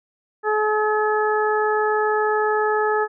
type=harmonic tone; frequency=426.9 Hz; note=G#4; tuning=48 cents sharp; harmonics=1 / 2 / 3 / 4; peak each=-20 / -23 / -25 / -26 dBFS; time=0.43-3.08 s; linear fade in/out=50 ms; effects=none